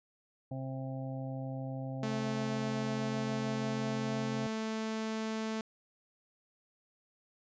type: harmonic tone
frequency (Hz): 132.5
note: C3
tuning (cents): +22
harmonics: 1 / 2 / 4 / 5 / 6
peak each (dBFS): -38 / -42 / -46 / -48 / -50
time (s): 0.51-4.47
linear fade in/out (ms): 5
type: tone with pitch glide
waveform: sawtooth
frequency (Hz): 218.2 to 220.2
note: A3 to A3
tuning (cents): -14 to +2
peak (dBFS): -30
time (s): 2.03-5.61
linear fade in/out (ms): 2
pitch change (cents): +16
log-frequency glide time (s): 2.93-4.56
effects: resampled to 16000 Hz